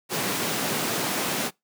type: high-pass noise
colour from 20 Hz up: pink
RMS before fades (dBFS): -27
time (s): 0.09-1.51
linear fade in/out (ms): 50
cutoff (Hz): 150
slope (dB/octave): 24
effects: noise-tail reverb RT60 0.2 s tail -25 dB re dry